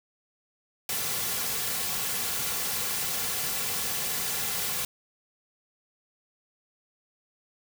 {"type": "noise with comb filter", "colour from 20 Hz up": "white", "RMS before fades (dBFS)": -30, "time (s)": [0.89, 4.85], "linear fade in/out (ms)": 2, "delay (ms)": 3.2, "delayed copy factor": -0.55, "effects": []}